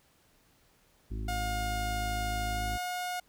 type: harmonic tone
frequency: 53.2 Hz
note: G#1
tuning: 42 cents sharp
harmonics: 1 / 2 / 4 / 5 / 6 / 7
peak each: -34 / -40 / -46 / -48 / -50 / -51 dBFS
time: 1.1-2.78 s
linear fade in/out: 20 ms
type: tone with pitch glide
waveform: sawtooth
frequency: 714 to 720.2 Hz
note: F5 to F#5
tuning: +38 to -47 cents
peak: -29 dBFS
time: 1.28-3.2 s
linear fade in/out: 5 ms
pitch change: +15 cents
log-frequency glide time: 2.52-2.62 s
effects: pink hiss -66 dBFS RMS until 3.28 s